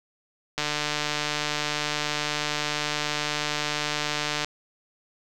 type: click train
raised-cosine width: 0.2 ms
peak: -9 dBFS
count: 577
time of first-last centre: 0.58-4.446 s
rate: 149 Hz
effects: none